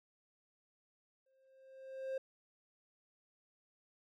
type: tone with exponential growth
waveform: triangle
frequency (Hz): 530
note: C5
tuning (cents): +22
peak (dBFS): -33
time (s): 1.26-2.18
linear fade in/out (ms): 5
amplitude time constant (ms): 200
effects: none